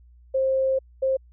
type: tone bursts at uneven times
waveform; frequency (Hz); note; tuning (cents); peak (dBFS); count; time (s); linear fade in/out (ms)
sine; 530; C5; +22; -19; 2; 0.34-0.79 / 1.02-1.17; 10
effects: added 60 Hz sine -49 dBFS peak until 1.32 s